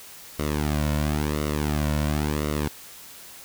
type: tone with flanger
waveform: sawtooth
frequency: 74.7 Hz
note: D2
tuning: 30 cents sharp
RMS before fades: -25 dBFS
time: 0.39-2.68 s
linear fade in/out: 0 ms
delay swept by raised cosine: 1.2 to 2.5 ms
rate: 0.96 Hz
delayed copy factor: -0.75
effects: white hiss -44 dBFS RMS until 3.44 s